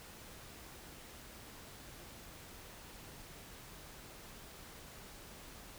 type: silence
effects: pink hiss -53 dBFS RMS until 5.78 s

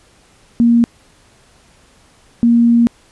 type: tone pair in turn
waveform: sine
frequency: 234.9 / 234.9 Hz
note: A#3 / A#3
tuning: +13 / +13 cents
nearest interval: unison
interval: 0 cents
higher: neither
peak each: -7 dBFS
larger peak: neither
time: 0.6-0.84 / 2.43-2.87 s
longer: second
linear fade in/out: 0 ms
effects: pink hiss -50 dBFS RMS until 3.11 s + resampled to 24000 Hz

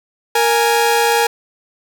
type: tone pair together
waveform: sawtooth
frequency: 466.2 / 830.6 Hz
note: A#4 / G#5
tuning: 0 / 0 cents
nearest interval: minor seventh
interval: 1000 cents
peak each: -11 dBFS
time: 0.35-1.27 s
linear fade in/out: 5 ms
effects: none

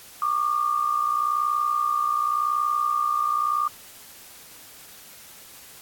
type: tone pair together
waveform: sine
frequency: 1145.1 / 1206 Hz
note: D6 / D6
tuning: -44 / +46 cents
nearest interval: minor second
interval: 90 cents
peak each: -26 / -22 dBFS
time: 0.22-3.68 s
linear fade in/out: 2 ms
effects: white hiss -46 dBFS RMS until 5.81 s + AAC 64 kbps

